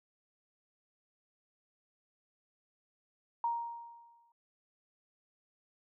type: tone with exponential decay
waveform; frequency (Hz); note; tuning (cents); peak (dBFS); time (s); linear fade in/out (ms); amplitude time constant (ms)
sine; 936; A#5; +7; -28; 3.44-4.32; 2; 190
effects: none